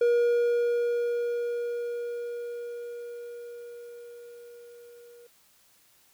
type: tone with level ramp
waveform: triangle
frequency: 476.7 Hz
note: A#4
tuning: 39 cents sharp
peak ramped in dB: -17 to -47 dBFS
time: 0.01-5.27 s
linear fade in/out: 5 ms
effects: white hiss -62 dBFS RMS until 6.13 s